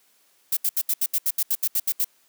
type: noise bursts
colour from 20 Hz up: violet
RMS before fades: -22 dBFS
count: 13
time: 0.52-2.045 s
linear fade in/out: 5 ms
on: 49 ms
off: 74 ms
effects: white hiss -62 dBFS RMS until 2.28 s + high-pass 200 Hz 12 dB/octave